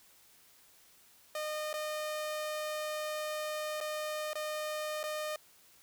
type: tone with dropouts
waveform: sawtooth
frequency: 611 Hz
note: D#5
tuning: 32 cents flat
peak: -31 dBFS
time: 1.35-5.36 s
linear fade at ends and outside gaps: 2 ms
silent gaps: 1.73-1.739 / 3.804-3.81 / 4.333-4.354 / 5.031-5.038 s
effects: white hiss -62 dBFS RMS until 5.82 s